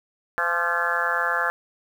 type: harmonic tone with a mistuned harmonic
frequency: 171.5 Hz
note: F3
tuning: 31 cents flat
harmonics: 3 / 4 / 5 / 6 / 7 / 8 / 9 / 10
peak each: -32 / -32 / -32 / -31 / -31 / -27 / -28 / -26 dBFS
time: 0.38-1.5 s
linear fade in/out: 0 ms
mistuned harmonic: 6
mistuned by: +45 cents
effects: 8-bit